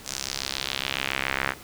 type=tone with band-pass filter sweep; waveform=sawtooth; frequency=67.2 Hz; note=C2; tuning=47 cents sharp; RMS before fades=-30 dBFS; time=0.04-1.55 s; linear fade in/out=50 ms; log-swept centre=6800 to 1700 Hz; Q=1.9; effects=pink hiss -45 dBFS RMS until 1.63 s